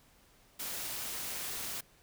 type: noise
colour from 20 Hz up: white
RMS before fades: -39 dBFS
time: 0.59-1.81 s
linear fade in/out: 10 ms
effects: pink hiss -64 dBFS RMS until 2.02 s